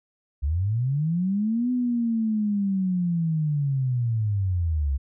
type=linear two-way sweep; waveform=sine; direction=up then down; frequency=65.41 to 251.7 to 65.41 Hz; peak=-21 dBFS; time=0.42-4.98 s; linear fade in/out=20 ms; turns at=1.71 s; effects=none